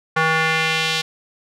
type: tone with band-pass filter sweep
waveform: square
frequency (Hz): 160.1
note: D#3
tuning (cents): +50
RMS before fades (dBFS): -19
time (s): 0.16-1.02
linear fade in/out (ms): 10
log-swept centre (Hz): 1400 to 3700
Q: 1.6
effects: none